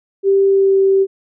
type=tone with pitch glide; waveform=sine; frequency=392 to 387.9 Hz; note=G4 to G4; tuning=0 to -18 cents; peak=-9 dBFS; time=0.23-1.07 s; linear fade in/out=50 ms; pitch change=-18 cents; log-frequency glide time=0.46-0.78 s; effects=none